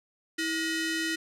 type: ring-modulated tone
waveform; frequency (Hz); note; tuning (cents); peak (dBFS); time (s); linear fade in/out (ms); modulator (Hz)
sawtooth; 1108.7; C#6; 0; -21; 0.38-1.16; 10; 784
effects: low-pass 10000 Hz 12 dB/octave